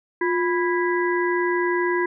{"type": "harmonic tone with a mistuned harmonic", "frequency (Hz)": 329.6, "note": "E4", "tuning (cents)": 0, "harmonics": [1, 3, 5, 6], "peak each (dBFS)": [-21, -26, -28, -29], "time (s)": [0.21, 2.06], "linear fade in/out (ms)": 5, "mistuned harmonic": 1, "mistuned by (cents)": 120, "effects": []}